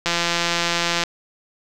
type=click train; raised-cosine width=0.2 ms; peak=-3 dBFS; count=168; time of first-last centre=0.06-1.037 s; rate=171 Hz; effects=none